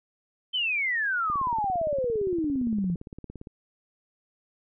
sine exponential sweep, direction down, 3135 to 164.81 Hz, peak -24 dBFS, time 0.53-2.96 s, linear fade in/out 20 ms
click train, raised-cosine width 3 ms, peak -27 dBFS, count 39, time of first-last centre 1.3-3.471 s, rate 17.5 Hz
effects none

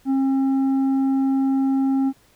triangle tone with tanh clipping, 268.9 Hz, C4, 47 cents sharp, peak -18 dBFS, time 0.05-2.13 s, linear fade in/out 50 ms, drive 10 dB, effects pink hiss -57 dBFS RMS until 2.35 s

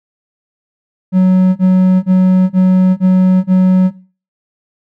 triangle tone bursts, 185.5 Hz, F#3, 5 cents sharp, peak -3 dBFS, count 6, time 1.12-3.91 s, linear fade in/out 50 ms, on 440 ms, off 30 ms, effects noise-tail reverb RT60 0.4 s tail -20 dB re dry

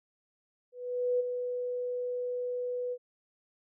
sine tone with ADSR envelope, 493.9 Hz, B4, in tune, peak -24 dBFS, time 0.72-2.98 s, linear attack 480 ms, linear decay 15 ms, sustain -7 dB, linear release 57 ms, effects none

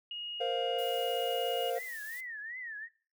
sine tone, 2872 Hz, F7, 48 cents sharp, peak -37 dBFS, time 0.11-1.7 s, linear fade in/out 2 ms
triangle chord, Bb suspended second, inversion none, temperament equal, 466.2 / 523.3 / 698.5 Hz, Bb4 / C5 / F5, 0 / 0 / 0 cents, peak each -33 dBFS, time 0.4-1.79 s, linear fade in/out 10 ms
blue noise, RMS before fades -49 dBFS, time 0.78-2.21 s, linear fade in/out 10 ms
sine tone with vibrato, 1854 Hz, A#6, 10 cents flat, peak -39 dBFS, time 1.75-2.89 s, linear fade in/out 50 ms, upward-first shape triangle, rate 2.7 Hz, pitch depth 200 cents each way
effects noise-tail reverb RT60 0.4 s tail -20 dB re dry

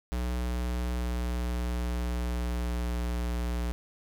square tone with pitch glide, 61 to 59.78 Hz, B1 to A#1, -21 to +44 cents, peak -29 dBFS, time 0.12-3.72 s, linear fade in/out 0 ms, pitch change -35 cents, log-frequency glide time 0.39-2.71 s, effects 10-bit

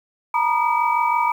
sine tone cluster, 917 / 963 / 1221 / 2294 Hz, A#5 / B5 / D#6 / D7, -29 / -44 / -33 / -41 cents, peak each -22 / -19 / -24 / -27 dBFS, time 0.34-1.32 s, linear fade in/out 5 ms, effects 8-bit

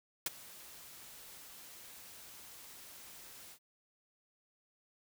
white noise with ADSR envelope, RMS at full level -32 dBFS, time 0.26-3.59 s, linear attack 4 ms, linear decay 22 ms, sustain -21 dB, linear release 75 ms, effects none

